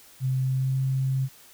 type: tone with pitch glide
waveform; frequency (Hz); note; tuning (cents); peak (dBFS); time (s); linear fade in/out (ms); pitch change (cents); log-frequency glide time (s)
sine; 130.81 to 132.87; C3 to C3; 0 to +27; -22; 0.2-1.29; 50; +27; 0.46-0.79
effects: white hiss -52 dBFS RMS until 1.53 s